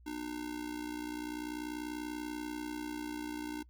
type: tone with amplitude modulation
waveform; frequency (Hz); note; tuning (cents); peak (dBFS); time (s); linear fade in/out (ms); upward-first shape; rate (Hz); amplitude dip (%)
square; 302.1; D4; +49; -35; 0.06-3.63; 10; sine; 60.4; 75
effects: noise-tail reverb RT60 0.1 s tail -23 dB re dry + added 60 Hz sine -56 dBFS peak until 3.69 s